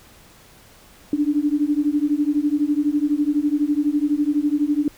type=beating tone pair; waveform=sine; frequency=288.4 / 300.4 Hz; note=D4 / D4; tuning=-31 / +39 cents; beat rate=12 Hz; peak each=-20 dBFS; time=1.13-4.88 s; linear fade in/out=2 ms; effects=pink hiss -49 dBFS RMS until 4.97 s